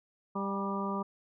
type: harmonic tone with a mistuned harmonic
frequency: 198 Hz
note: G3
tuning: 18 cents sharp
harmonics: 1 / 2 / 3 / 4 / 5 / 6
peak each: -34 / -39 / -42 / -44 / -38 / -38 dBFS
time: 0.35-1.03 s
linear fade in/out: 10 ms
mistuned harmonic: 5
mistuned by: -30 cents
effects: none